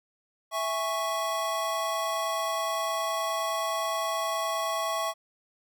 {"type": "chord", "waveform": "square", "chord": "C# minor", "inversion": "first", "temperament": "equal", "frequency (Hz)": [659.3, 830.6, 1108.7], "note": ["E5", "G#5", "C#6"], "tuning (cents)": [0, 0, 0], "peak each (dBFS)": [-32, -37, -31], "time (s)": [0.51, 5.14], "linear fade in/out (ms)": 50, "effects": []}